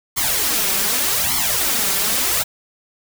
white noise with flanger, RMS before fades -19 dBFS, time 0.16-2.44 s, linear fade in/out 20 ms, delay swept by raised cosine 0.92 to 5.22 ms, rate 0.84 Hz, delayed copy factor +0.95, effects none

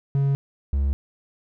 triangle tone pair in turn, 138.59 / 69.3 Hz, C#3 / C#2, 0 / 0 cents, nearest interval octave, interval 1200 cents, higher first, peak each -16 / -17 dBFS, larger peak first, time 0.15-0.35 / 0.73-0.93 s, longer neither, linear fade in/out 0 ms, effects none

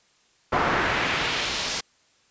brown noise with band-pass filter sweep, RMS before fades -25 dBFS, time 0.52-1.81 s, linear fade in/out 10 ms, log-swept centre 1100 to 5800 Hz, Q 1.2, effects white hiss -62 dBFS RMS until 2.3 s + resampled to 16000 Hz

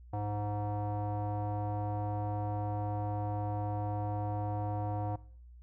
square tone with low-pass filter, 103.83 Hz, G#2, in tune, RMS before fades -35 dBFS, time 0.13-5.16 s, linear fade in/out 5 ms, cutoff 810 Hz, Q 7.2, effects noise-tail reverb RT60 0.6 s tail -22 dB re dry + added 60 Hz sine -50 dBFS peak until 5.62 s

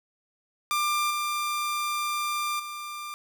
sawtooth tone with level steps, 1191 Hz, D6, 24 cents sharp, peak -20 / -23 / -31 dBFS, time 0.71-3.14 s, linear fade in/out 0 ms, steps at 1.1 / 2.59 s, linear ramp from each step 10 ms, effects none

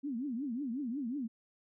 sine tone with vibrato, 258 Hz, C4, 24 cents flat, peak -34 dBFS, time 0.03-1.28 s, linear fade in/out 20 ms, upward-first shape triangle, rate 5.5 Hz, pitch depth 290 cents each way, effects none

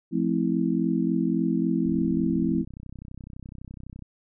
sine chord, F major seventh, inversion none, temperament just, 174.61 / 218.3 / 261.9 / 327.4 Hz, F3 / A3 / C4 / E4, 0 / -13 / +2 / -12 cents, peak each -27 dBFS, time 0.11-2.65 s, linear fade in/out 50 ms
click train, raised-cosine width 5 ms, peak -28 dBFS, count 70, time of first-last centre 1.86-4.023 s, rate 31.9 Hz
effects none

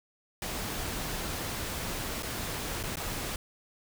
pink noise with dropouts, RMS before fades -35 dBFS, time 0.42-3.36 s, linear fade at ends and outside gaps 2 ms, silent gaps 2.225-2.23 / 2.83-2.836 / 2.957-2.969 s, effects none

